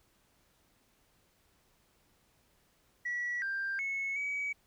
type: tone with pitch steps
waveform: sine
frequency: 1939 / 1585 / 2195 / 2272 Hz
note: B6 / G6 / C#7 / C#7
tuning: -32 / +19 / -18 / +42 cents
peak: -31 dBFS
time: 3.05-4.53 s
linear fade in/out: 10 ms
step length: 370 ms
effects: tanh soft clip ceiling -29 dBFS + pink hiss -70 dBFS RMS until 4.66 s